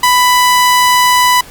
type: tone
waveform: sawtooth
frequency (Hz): 993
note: B5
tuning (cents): +9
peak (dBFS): -3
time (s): 0.03-1.41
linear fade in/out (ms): 5
effects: pink hiss -35 dBFS RMS until 1.5 s + Opus 48 kbps